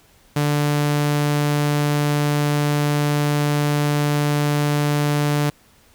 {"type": "tone", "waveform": "sawtooth", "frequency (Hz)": 146.83, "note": "D3", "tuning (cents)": 0, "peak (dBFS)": -13, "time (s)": [0.36, 5.5], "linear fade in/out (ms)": 5, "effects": ["pink hiss -54 dBFS RMS until 5.94 s"]}